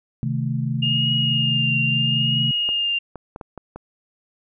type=chord; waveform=sine; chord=A diminished; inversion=first; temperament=equal; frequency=130.81 / 155.56 / 220 Hz; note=C3 / Eb3 / A3; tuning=0 / 0 / 0 cents; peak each=-23 / -26 / -27 dBFS; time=0.23-2.51 s; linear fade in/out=0 ms
type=tone with vibrato; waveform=sine; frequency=2828 Hz; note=F7; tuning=21 cents sharp; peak=-19 dBFS; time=0.82-2.99 s; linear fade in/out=10 ms; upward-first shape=triangle; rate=0.77 Hz; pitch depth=40 cents each way
type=clicks; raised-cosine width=1 ms; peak=-20 dBFS; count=6; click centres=2.69 / 3.157 / 3.361 / 3.412 / 3.577 / 3.76 s
effects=none